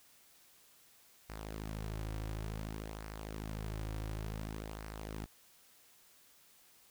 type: tone with flanger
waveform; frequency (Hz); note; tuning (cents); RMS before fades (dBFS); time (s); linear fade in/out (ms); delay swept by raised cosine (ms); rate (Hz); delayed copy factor
sawtooth; 53.3; G#1; +46; -42; 1.29-5.26; 10; 0.28 to 4.78; 0.56; -0.5
effects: white hiss -64 dBFS RMS until 6.9 s